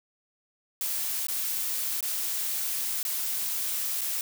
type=noise with dropouts; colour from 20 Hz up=blue; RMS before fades=-30 dBFS; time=0.81-4.21 s; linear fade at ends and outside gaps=1 ms; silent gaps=1.269-1.284 / 2.007-2.027 / 3.03-3.05 / 4.01-4.015 s; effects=none